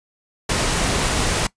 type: noise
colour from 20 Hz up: pink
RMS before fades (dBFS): -20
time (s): 0.49-1.47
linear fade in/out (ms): 5
effects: noise-tail reverb RT60 0.1 s tail -20 dB re dry + resampled to 22050 Hz